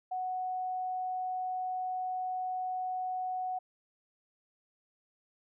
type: tone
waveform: sine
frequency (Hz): 740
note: F#5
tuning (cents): 0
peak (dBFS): -32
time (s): 0.11-3.59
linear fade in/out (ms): 10
effects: none